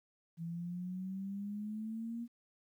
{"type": "exponential sweep", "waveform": "sine", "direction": "up", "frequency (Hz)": [164.7, 237.9], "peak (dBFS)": -38, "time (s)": [0.37, 2.28], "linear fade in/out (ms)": 50, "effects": ["12-bit"]}